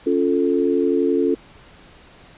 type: chord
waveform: sine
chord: Db augmented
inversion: none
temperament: equal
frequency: 277.2 / 349.2 / 440 Hz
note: Db4 / F4 / A4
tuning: 0 / 0 / 0 cents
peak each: -20 dBFS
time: 0.06-1.35 s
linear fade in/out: 10 ms
effects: pink hiss -47 dBFS RMS until 2.37 s + resampled to 8000 Hz